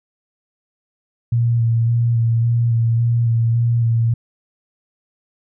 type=tone with vibrato; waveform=sine; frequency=116.54 Hz; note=A#2; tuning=in tune; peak=-13 dBFS; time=1.32-4.14 s; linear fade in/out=5 ms; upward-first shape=square; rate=1.8 Hz; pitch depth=19 cents each way; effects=none